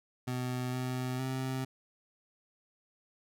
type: tone with pitch steps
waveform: 25% pulse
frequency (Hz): 125.8 / 127.4 / 131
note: B2 / C3 / C3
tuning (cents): +32 / -46 / +2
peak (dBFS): -29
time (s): 0.27-1.65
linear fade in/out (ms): 10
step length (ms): 460
effects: none